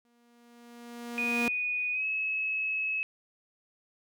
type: tone with exponential growth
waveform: sawtooth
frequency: 237.7 Hz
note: A#3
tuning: 34 cents sharp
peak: -23 dBFS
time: 0.05-1.48 s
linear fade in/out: 0 ms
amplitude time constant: 310 ms
type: tone with pitch glide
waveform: sine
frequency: 2474 to 2578 Hz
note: D#7 to E7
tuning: -10 to -39 cents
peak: -28 dBFS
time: 1.18-3.03 s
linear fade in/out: 0 ms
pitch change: +71 cents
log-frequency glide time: 1.92-2.05 s
effects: none